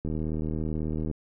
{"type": "click train", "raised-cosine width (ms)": 3, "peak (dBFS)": -19, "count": 84, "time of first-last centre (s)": [0.05, 1.113], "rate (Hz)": 78.1, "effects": []}